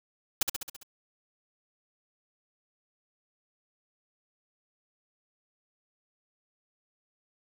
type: noise with echo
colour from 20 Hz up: white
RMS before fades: -24 dBFS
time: 0.41-0.43 s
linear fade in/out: 5 ms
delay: 67 ms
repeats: 6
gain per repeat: -4 dB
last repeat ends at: 0.832 s
effects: none